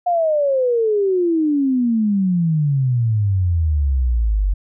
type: exponential sweep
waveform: sine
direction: down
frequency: 720 to 46.25 Hz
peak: -14 dBFS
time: 0.06-4.54 s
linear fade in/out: 10 ms
effects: none